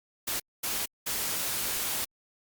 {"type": "noise bursts at uneven times", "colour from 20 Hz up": "white", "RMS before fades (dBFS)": -31, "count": 3, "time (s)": [[0.27, 0.4], [0.63, 0.86], [1.06, 2.05]], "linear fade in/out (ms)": 10, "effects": ["Opus 48 kbps"]}